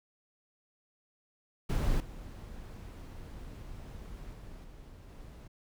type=noise with level steps; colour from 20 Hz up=brown; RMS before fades=-30 / -45 / -47 / -50 / -48 dBFS; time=1.69-5.48 s; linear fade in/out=10 ms; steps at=2 / 4.33 / 4.64 / 5.09 s; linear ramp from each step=2 ms; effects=none